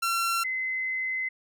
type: tone pair in turn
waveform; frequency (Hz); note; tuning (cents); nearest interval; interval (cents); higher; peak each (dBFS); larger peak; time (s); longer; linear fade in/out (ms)
sawtooth / sine; 1360 / 2048; F6 / C7; -46 / -38; perfect fifth; 708; second; -21 / -27; first; 0.02-0.44 / 0.44-1.29; second; 10
effects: none